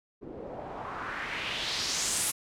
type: noise with low-pass filter sweep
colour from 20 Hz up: white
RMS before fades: -34 dBFS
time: 0.21-2.32 s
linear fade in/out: 20 ms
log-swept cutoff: 350 to 11000 Hz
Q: 2.3
effects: none